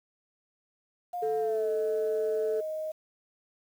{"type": "tone with pitch glide", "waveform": "sine", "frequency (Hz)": [710, 625.3], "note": ["F5", "D#5"], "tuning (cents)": [28, 8], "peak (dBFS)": -31, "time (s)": [1.13, 2.92], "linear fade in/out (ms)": 10, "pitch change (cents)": -220, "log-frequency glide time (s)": [1.39, 1.7]}
{"type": "tone", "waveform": "sine", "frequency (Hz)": 438.3, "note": "A4", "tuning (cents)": -7, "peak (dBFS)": -26, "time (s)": [1.22, 2.61], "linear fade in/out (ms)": 10}
{"effects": ["tanh soft clip ceiling -20 dBFS", "9-bit"]}